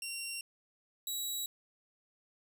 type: tone pair in turn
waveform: 15% pulse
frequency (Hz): 2752 / 3880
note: F7 / B7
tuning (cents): -26 / -31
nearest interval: tritone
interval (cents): 595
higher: second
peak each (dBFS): -31 / -28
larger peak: second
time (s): 0.02-0.41 / 1.07-1.46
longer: neither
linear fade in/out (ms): 2
effects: none